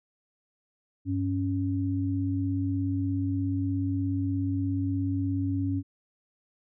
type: tone pair together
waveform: sine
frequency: 98 / 277.2 Hz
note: G2 / C#4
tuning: 0 / 0 cents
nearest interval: octave + tritone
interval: 1800 cents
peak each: -28 dBFS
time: 1.05-5.83 s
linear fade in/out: 50 ms
effects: none